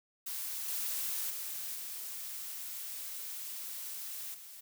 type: noise with level steps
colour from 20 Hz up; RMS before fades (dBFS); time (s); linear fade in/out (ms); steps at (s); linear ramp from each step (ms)
blue; -39 / -36 / -40 / -42 / -50; 0.26-4.61; 10; 0.68 / 1.3 / 1.75 / 4.34; 5
effects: none